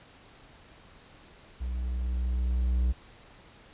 triangle tone with level ramp, 61.74 Hz, B1, in tune, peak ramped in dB -28 to -20 dBFS, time 1.6-2.93 s, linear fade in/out 20 ms, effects pink hiss -54 dBFS RMS until 3.73 s + resampled to 8000 Hz

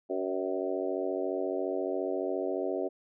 harmonic tone with a mistuned harmonic, 94.4 Hz, F#2, 35 cents sharp, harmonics 3 / 4 / 5 / 6 / 7 / 8, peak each -37 / -33 / -37 / -37 / -36 / -45 dBFS, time 0.09-2.89 s, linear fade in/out 20 ms, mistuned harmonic 7, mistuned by -30 cents, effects none

